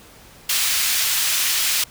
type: high-pass noise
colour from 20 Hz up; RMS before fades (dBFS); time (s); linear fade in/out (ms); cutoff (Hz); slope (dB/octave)
pink; -20; 0.49-1.84; 5; 2500; 12
effects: pink hiss -46 dBFS RMS until 1.9 s